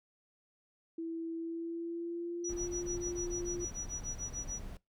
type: tone with pitch glide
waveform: sine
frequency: 329.6 to 349.2 Hz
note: E4 to F4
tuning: 0 to 0 cents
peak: -36 dBFS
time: 0.98-3.65 s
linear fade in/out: 5 ms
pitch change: +100 cents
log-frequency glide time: 1.35-2.66 s
type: tone with tremolo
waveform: sine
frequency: 5850 Hz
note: F#8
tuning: 21 cents flat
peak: -36 dBFS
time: 2.44-4.6 s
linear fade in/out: 5 ms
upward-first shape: sine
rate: 6.8 Hz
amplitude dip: 100%
type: noise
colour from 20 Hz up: brown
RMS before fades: -44 dBFS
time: 2.49-4.77 s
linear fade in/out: 2 ms
effects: noise-tail reverb RT60 0.2 s tail -22 dB re dry